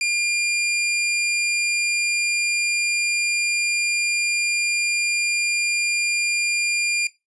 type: tone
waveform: sawtooth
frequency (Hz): 2400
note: D7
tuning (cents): +37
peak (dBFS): -16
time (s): 0.01-7.07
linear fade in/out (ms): 2
effects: noise-tail reverb RT60 0.2 s tail -17 dB re dry + resampled to 22050 Hz